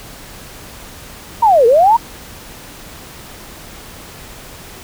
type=linear two-way sweep; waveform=sine; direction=down then up; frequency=961 to 440 to 961 Hz; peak=-6 dBFS; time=1.42-1.97 s; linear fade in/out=10 ms; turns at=1.66 s; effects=pink hiss -35 dBFS RMS until 4.83 s